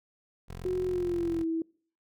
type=tone; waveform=15% pulse; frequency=44.05 Hz; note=F1; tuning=16 cents sharp; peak=-33 dBFS; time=0.48-1.44 s; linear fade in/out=20 ms
type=tone with pitch glide; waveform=sine; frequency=366.1 to 326.2 Hz; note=F#4 to E4; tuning=-18 to -18 cents; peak=-27 dBFS; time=0.65-1.62 s; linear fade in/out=2 ms; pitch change=-200 cents; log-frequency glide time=0.87-1.45 s
effects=noise-tail reverb RT60 0.5 s tail -26 dB re dry